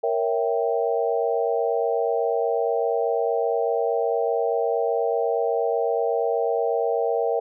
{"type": "chord", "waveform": "sine", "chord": "A# diminished seventh", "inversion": "none", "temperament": "equal", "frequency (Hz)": [466.2, 554.4, 659.3, 784], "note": ["A#4", "C#5", "E5", "G5"], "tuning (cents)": [0, 0, 0, 0], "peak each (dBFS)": [-23, -28, -26, -28], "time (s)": [0.03, 7.4], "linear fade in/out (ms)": 10, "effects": []}